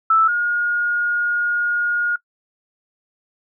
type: tone pair in turn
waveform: sine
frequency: 1318.5 / 1431.3 Hz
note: E6 / F6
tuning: 0 / +42 cents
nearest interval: minor second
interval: 142 cents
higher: second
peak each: -11 / -16 dBFS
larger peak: first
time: 0.1-0.28 / 0.28-2.16 s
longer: second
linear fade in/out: 5 ms
effects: noise-tail reverb RT60 0.1 s tail -23 dB re dry